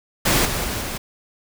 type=noise with level steps; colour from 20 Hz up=pink; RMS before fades=-17 / -24 / -26 / -28 dBFS; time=0.25-0.98 s; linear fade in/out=10 ms; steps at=0.45 / 0.64 / 0.81 s; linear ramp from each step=5 ms; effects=none